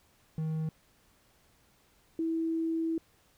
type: tone pair in turn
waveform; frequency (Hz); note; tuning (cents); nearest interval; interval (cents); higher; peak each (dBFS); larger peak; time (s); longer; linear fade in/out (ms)
triangle / sine; 158 / 326.4; D#3 / E4; +27 / -17; octave + minor second; 1256; second; -28; neither; 0.38-0.69 / 2.19-2.98; second; 2
effects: pink hiss -66 dBFS RMS until 3.37 s